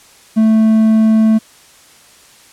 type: tone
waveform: triangle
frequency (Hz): 220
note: A3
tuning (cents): 0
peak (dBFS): -5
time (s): 0.36-1.39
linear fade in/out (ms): 20
effects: white hiss -44 dBFS RMS until 2.52 s + low-pass 10000 Hz 12 dB/octave